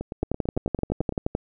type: two click trains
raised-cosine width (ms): 2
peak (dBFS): -10 / -17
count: 14 / 11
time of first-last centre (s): 0.23-1.351 / 0.01-1.124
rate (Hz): 11.6 / 8.98
effects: none